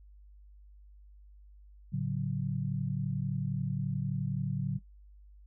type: chord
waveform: sine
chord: F# minor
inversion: first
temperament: equal with one note detuned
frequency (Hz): 110 / 141.34 / 185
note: A2 / C#3 / F#3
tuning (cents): 0 / +34 / 0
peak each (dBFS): -37 / -32 / -35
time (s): 1.92-4.79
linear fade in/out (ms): 20
effects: noise-tail reverb RT60 0.1 s tail -18 dB re dry + added 50 Hz sine -52 dBFS peak until 5.46 s